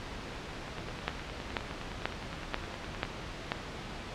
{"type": "two click trains", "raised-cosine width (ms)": 0.3, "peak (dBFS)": [-24, -12], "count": [24, 6], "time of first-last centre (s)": [[0.68, 3.051], [1.08, 3.519]], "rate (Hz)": [9.7, 2.05], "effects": ["pink hiss -41 dBFS RMS until 4.14 s", "low-pass 4000 Hz 12 dB/octave"]}